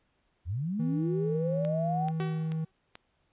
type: linear sweep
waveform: sine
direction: up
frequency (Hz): 72.7 to 791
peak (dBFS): -29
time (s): 0.45-2.12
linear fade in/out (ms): 50
type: tone with pitch glide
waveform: triangle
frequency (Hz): 161.9 to 159.58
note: E3 to D#3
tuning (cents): -31 to +44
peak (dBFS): -27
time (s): 0.79-2.65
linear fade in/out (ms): 10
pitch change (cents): -25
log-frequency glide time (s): 1.97-2.35
type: click train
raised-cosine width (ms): 0.2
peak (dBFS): -26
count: 4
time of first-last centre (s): 1.65-2.954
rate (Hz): 2.3
type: tone with exponential decay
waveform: sawtooth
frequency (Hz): 379.8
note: F#4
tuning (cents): +45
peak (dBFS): -28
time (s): 2.2-2.71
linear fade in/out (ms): 0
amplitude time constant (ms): 110
effects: pink hiss -73 dBFS RMS until 3.32 s + resampled to 8000 Hz